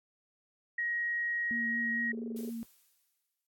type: tone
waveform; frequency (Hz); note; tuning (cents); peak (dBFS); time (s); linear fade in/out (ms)
sine; 1891; A#6; +24; -30; 0.78-2.12; 5
type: tone with vibrato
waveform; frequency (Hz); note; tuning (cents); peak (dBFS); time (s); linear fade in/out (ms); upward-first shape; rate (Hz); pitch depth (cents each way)
sine; 231.6; A#3; -11; -36; 1.51-2.63; 0; triangle; 4.4; 23
type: tone bursts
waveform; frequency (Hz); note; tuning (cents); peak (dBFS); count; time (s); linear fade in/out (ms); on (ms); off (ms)
sine; 415.3; G#4; 0; -39; 9; 2.13-2.494; 2; 20; 23
type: noise with exponential decay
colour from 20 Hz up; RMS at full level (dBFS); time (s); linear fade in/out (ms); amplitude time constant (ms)
blue; -49; 2.36-3.47; 5; 240
effects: AAC 64 kbps